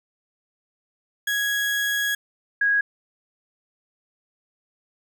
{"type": "tone pair in turn", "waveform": ["35% pulse", "sine"], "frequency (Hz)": [1661.2, 1650.7], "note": ["G#6", "G#6"], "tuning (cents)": [0, -11], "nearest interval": "unison", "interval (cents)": 11, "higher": "first", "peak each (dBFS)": [-20, -17], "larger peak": "second", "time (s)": [[1.27, 2.15], [2.61, 2.81]], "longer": "first", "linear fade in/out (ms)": 5, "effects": []}